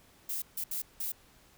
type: noise bursts at uneven times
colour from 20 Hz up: violet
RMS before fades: -35 dBFS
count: 4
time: 0.29-0.42 / 0.57-0.64 / 0.71-0.82 / 1-1.12 s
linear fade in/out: 5 ms
effects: pink hiss -61 dBFS RMS until 1.57 s